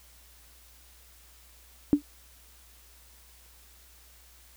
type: tone with exponential decay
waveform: sine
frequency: 290.6 Hz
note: D4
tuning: 18 cents flat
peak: -12 dBFS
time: 1.93-2.02 s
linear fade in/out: 0 ms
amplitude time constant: 18 ms
effects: added 60 Hz sine -57 dBFS peak until 4.56 s + white hiss -57 dBFS RMS until 4.56 s